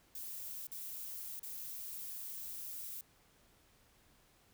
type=noise with dropouts; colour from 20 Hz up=violet; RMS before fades=-45 dBFS; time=0.15-3.01 s; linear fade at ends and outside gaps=2 ms; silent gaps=0.669-0.717 / 1.395-1.43 s; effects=pink hiss -68 dBFS RMS until 4.53 s